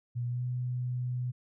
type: tone with pitch glide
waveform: sine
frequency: 120.9 to 124.51 Hz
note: B2 to B2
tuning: -36 to +15 cents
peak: -30 dBFS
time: 0.15-1.32 s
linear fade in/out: 20 ms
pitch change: +51 cents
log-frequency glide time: 0.26-0.43 s
effects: none